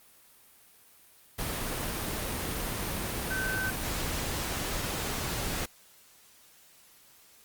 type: tone in noise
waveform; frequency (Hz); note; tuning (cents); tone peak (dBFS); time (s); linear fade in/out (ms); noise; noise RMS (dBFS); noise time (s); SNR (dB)
sine; 1532; G6; -40; -30; 3.3-3.71; 10; pink; -33; 1.38-5.66; 0
effects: white hiss -58 dBFS RMS until 7.44 s + Opus 32 kbps